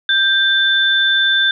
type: tone pair together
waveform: sine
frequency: 1578 / 3540 Hz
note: G6 / A7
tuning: +11 / +10 cents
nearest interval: octave + major second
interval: 1399 cents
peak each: -14 dBFS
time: 0.09-1.51 s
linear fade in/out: 2 ms
effects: none